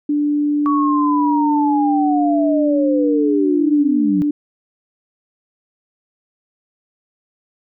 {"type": "tone", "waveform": "sine", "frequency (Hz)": 293.7, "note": "D4", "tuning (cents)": 0, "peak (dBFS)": -14, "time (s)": [0.09, 4.31], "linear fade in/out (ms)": 5}
{"type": "linear sweep", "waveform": "sine", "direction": "down", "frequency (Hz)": [1134, 172.8], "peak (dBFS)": -17, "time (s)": [0.66, 4.22], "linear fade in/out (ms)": 0}
{"effects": []}